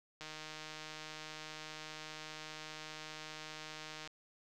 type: click train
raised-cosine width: 0.2 ms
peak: -29 dBFS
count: 600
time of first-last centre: 0.21-4.075 s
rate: 155 Hz
effects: none